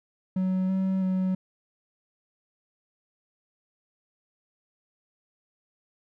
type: tone with pitch steps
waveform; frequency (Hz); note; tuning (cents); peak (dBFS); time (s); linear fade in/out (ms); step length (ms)
triangle; 186.6 / 189.9 / 186.8; F#3 / F#3 / F#3; +15 / +45 / +17; -21; 0.36-1.35; 5; 330
effects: none